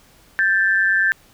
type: tone pair together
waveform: sine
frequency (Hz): 1568 / 1757.2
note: G6 / A6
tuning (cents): 0 / -3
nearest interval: major second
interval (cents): 197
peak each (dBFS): -17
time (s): 0.39-1.12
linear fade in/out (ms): 0
effects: pink hiss -52 dBFS RMS until 1.33 s